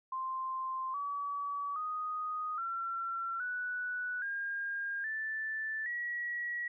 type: tone with pitch steps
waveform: sine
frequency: 1046.5 / 1141.2 / 1244.5 / 1357.1 / 1480 / 1613.9 / 1760 / 1919.3 Hz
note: C6 / C#6 / D#6 / E6 / F#6 / G6 / A6 / B6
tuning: 0 / +50 / 0 / +50 / 0 / +50 / 0 / -50 cents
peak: -34 dBFS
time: 0.12-6.68 s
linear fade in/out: 5 ms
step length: 820 ms
effects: none